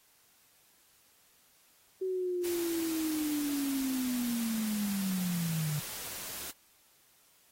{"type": "linear sweep", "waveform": "sine", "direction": "down", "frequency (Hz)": [378.7, 146.1], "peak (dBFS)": -30, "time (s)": [2.01, 5.8], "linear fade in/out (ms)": 10}
{"type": "noise", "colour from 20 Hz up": "white", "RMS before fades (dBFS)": -41, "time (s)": [2.43, 6.52], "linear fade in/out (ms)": 20}
{"effects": ["white hiss -65 dBFS RMS until 7.51 s", "AAC 48 kbps"]}